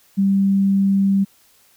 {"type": "tone", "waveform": "sine", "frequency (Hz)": 196, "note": "G3", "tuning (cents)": 0, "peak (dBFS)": -13, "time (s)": [0.17, 1.25], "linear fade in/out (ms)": 20, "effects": ["white hiss -55 dBFS RMS until 1.76 s"]}